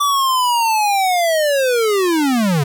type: linear sweep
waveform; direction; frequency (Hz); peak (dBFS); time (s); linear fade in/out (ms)
square; down; 1165 to 132.5; -14; 0-2.64; 10
effects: none